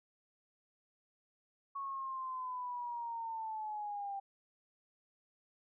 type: linear sweep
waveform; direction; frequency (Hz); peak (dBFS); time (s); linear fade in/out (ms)
sine; down; 1108.7 to 786; -38; 1.75-4.2; 10
effects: none